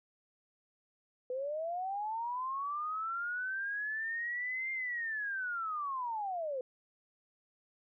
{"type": "linear two-way sweep", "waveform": "sine", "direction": "up then down", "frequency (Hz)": [493.9, 2111, 493.9], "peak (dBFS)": -34, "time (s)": [1.3, 6.61], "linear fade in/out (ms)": 2, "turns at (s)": 4.72, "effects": []}